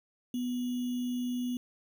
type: tone with sample-and-hold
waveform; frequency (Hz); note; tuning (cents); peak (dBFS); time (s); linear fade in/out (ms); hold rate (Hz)
sine; 246.9; B3; 0; -30; 0.34-1.57; 2; 3150
effects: none